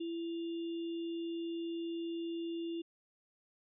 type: tone with sample-and-hold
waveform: sine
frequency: 335 Hz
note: E4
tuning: 28 cents sharp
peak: -36 dBFS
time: 0-2.82 s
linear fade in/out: 10 ms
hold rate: 3150 Hz
effects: resampled to 11025 Hz